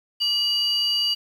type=tone pair together; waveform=sine; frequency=2905 / 4670 Hz; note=F#7 / D8; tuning=-32 / -11 cents; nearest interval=minor sixth; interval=821 cents; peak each=-21 dBFS; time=0.2-1.15 s; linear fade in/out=20 ms; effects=tanh soft clip ceiling -15 dBFS + 8-bit